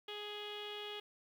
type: tone with low-pass filter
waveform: sawtooth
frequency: 416.5 Hz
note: G#4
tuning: 5 cents sharp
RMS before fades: -45 dBFS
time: 0.08-1 s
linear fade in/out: 5 ms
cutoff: 3200 Hz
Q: 9.4
effects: 11-bit